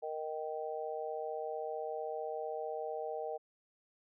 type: harmonic tone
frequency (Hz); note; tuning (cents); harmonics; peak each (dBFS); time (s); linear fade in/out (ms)
155.56; D#3; 0; 3 / 4 / 5; -40 / -41 / -42; 0.02-3.38; 20
effects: none